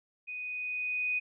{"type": "tone with level ramp", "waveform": "sine", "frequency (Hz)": 2489, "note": "D#7", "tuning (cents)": 0, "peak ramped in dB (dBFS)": [-37, -27], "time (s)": [0.27, 1.2], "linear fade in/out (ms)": 20, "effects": []}